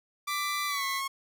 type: tone with pitch glide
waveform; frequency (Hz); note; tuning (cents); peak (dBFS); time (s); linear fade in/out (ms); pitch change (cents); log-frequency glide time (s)
sawtooth; 1174.7 to 1089.7; D6 to C#6; 0 to -30; -27; 0.27-1.08; 10; -130; 0.67-0.84
type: tone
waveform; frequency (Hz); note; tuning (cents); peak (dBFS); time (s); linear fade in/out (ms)
25% pulse; 2000; B6; +21; -30; 0.27-1.02; 50
effects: none